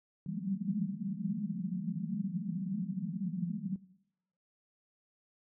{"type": "band-pass noise", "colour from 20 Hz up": "white", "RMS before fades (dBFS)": -36, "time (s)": [0.26, 3.76], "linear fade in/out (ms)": 2, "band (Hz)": [160, 220], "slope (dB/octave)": 96, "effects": ["noise-tail reverb RT60 0.8 s tail -19 dB re dry"]}